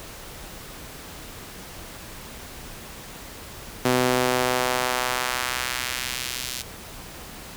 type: tone with high-pass filter sweep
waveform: sawtooth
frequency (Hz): 126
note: B2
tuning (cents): +35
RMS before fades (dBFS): -25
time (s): 3.85-6.62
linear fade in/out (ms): 5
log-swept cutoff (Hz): 260 to 4000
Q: 0.85
effects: pink hiss -40 dBFS RMS until 7.56 s